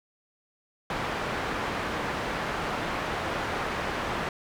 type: low-pass noise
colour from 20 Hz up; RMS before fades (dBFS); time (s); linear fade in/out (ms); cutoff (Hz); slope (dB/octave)
white; -31; 0.9-4.29; 2; 1500; 12
effects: none